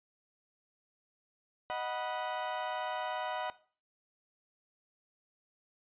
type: chord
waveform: 35% pulse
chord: B major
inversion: first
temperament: equal with one note detuned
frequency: 622.3 / 740 / 979.8 Hz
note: D#5 / F#5 / B5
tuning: 0 / 0 / -14 cents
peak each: -38 / -36 / -38 dBFS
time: 1.7-3.5 s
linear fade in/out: 0 ms
effects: noise-tail reverb RT60 0.4 s tail -17 dB re dry + resampled to 8000 Hz